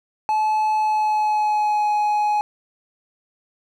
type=tone with pitch glide; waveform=triangle; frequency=861 to 838.9 Hz; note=A5 to G#5; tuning=-38 to +17 cents; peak=-15 dBFS; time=0.29-2.41 s; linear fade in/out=0 ms; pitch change=-45 cents; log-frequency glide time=0.77-1.9 s; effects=none